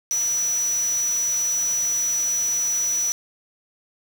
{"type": "tone in noise", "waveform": "sine", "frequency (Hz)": 5900, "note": "F#8", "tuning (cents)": -6, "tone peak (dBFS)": -20, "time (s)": [0.11, 3.12], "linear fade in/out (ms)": 0, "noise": "white", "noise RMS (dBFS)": -35, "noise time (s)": [0.11, 3.12], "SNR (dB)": 12, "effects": []}